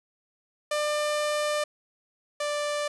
sawtooth tone pair in turn, 597 / 589.1 Hz, D5 / D5, +28 / +5 cents, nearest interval unison, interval 23 cents, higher first, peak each -21 / -23 dBFS, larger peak first, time 0.71-1.64 / 2.4-2.88 s, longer first, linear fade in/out 5 ms, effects resampled to 24000 Hz + 9-bit

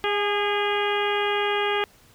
harmonic tone with a mistuned harmonic, 408.8 Hz, G#4, 27 cents flat, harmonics 1 / 2 / 3 / 4 / 5 / 6 / 7 / 8, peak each -25 / -28 / -30 / -31 / -32 / -33 / -33 / -34 dBFS, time 0.04-1.84 s, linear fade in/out 0 ms, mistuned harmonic 2, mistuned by +29 cents, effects pink hiss -55 dBFS RMS until 2.14 s

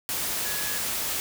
sine tone in noise, 1683 Hz, G#6, 23 cents sharp, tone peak -37 dBFS, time 0.45-0.78 s, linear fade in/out 0 ms, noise white, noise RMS -29 dBFS, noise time 0.09-1.2 s, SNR -11 dB, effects none

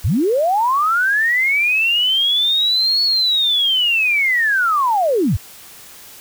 sine linear two-way sweep, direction up then down, 63 to 4414 to 63 Hz, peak -13 dBFS, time 0.04-5.37 s, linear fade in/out 10 ms, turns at 3.03 s, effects white hiss -40 dBFS RMS until 6.2 s

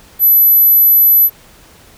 sine tone, 11980 Hz, F#9, 20 cents sharp, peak -5 dBFS, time 0.19-1.3 s, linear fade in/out 50 ms, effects pink hiss -43 dBFS RMS until 1.97 s

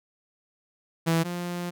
sawtooth tone pair in turn, 164.81 / 175.52 Hz, E3 / F3, 0 / +9 cents, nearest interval minor second, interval 109 cents, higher second, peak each -17 / -26 dBFS, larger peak first, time 1.06-1.24 / 1.24-1.71 s, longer second, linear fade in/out 20 ms, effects none

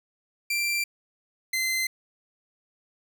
sawtooth tone pair in turn, 2358 / 2067 Hz, D7 / C7, +6 / -22 cents, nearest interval major second, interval 228 cents, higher first, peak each -21 dBFS, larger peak neither, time 0.5-0.84 / 1.53-1.87 s, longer neither, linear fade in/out 5 ms, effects none

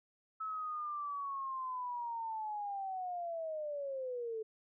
sine linear sweep, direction down, 1303 to 432.3 Hz, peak -37 dBFS, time 0.4-4.43 s, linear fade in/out 10 ms, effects none

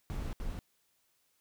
brown noise bursts at uneven times, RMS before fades -37 dBFS, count 2, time 0.1-0.33 / 0.4-0.59 s, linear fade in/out 0 ms, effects white hiss -74 dBFS RMS until 1.4 s

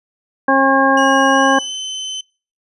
harmonic tone, 270 Hz, C#4, 45 cents flat, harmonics 1 / 2 / 3 / 4 / 6, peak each -16 / -16 / -16 / -16 / -16 dBFS, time 0.48-1.59 s, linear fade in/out 5 ms
30% pulse tone with pitch glide, 2891 to 3054 Hz, F#7 to G7, -41 to -46 cents, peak -20 dBFS, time 0.97-2.21 s, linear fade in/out 5 ms, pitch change +95 cents, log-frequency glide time 1.31-1.71 s
effects noise-tail reverb RT60 0.4 s tail -26 dB re dry + resampled to 24000 Hz

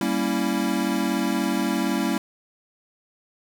square chord, G diminished seventh, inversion none, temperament equal, 196 / 233.1 / 277.2 / 329.6 Hz, G3 / Bb3 / Db4 / Fb4, 0 / 0 / 0 / 0 cents, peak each -28 dBFS, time 0.01-2.18 s, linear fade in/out 2 ms, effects none

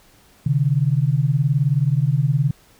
sine beating tone pair, 131.4 / 150.4 Hz, C3 / D3, +8 / +42 cents, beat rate 19 Hz, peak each -18 dBFS, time 0.46-2.51 s, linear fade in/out 5 ms, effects pink hiss -53 dBFS RMS until 2.79 s

